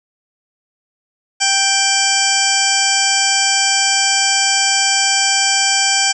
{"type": "harmonic tone with a mistuned harmonic", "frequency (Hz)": 784, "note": "G5", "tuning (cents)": 0, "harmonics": [1, 2, 3, 4, 6, 7, 8, 9, 10], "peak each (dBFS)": [-21, -21, -21, -21, -21, -21, -21, -21, -21], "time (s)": [1.4, 6.13], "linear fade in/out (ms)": 20, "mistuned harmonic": 8, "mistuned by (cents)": -78, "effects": []}